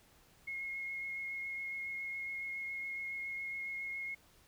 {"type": "tone with vibrato", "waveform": "sine", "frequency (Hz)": 2159, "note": "C#7", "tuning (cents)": -46, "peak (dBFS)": -38, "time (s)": [0.47, 4.15], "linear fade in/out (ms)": 10, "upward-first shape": "triangle", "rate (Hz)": 7.2, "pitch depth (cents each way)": 13, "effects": ["pink hiss -65 dBFS RMS until 4.47 s"]}